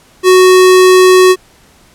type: tone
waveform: square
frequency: 370 Hz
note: F#4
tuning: in tune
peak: -3 dBFS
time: 0.23-1.36 s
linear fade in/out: 50 ms
effects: pink hiss -45 dBFS RMS until 1.94 s + low-pass 12000 Hz 12 dB/octave